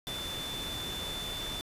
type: tone in noise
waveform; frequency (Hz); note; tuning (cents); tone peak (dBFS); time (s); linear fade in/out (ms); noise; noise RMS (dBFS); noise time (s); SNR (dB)
sine; 3524; A7; +2; -37; 0.07-1.61; 0; pink; -40; 0.07-1.61; 0
effects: resampled to 32000 Hz